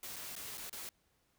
white noise with dropouts, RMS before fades -45 dBFS, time 0.03-0.89 s, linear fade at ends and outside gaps 1 ms, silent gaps 0.16-0.164 / 0.354-0.363 / 0.574-0.579 / 0.696-0.728 s, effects pink hiss -75 dBFS RMS until 1.38 s

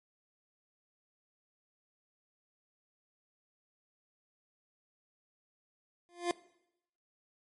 25% pulse tone with exponential growth, 348.6 Hz, F4, 3 cents flat, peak -22 dBFS, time 6.09-6.31 s, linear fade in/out 0 ms, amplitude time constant 46 ms, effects noise-tail reverb RT60 0.8 s tail -20 dB re dry + MP3 48 kbps

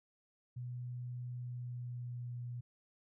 sine tone with pitch glide, 123.2 to 121.5 Hz, B2 to B2, -4 to -28 cents, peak -40 dBFS, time 0.56-2.61 s, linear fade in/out 10 ms, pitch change -24 cents, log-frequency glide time 1.33-2.37 s, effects none

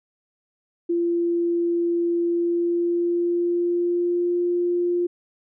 sine tone with pitch glide, 342.7 to 350.7 Hz, F4 to F4, -33 to +7 cents, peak -19 dBFS, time 0.89-5.07 s, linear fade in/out 10 ms, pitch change +40 cents, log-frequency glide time 2.24-4.39 s, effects none

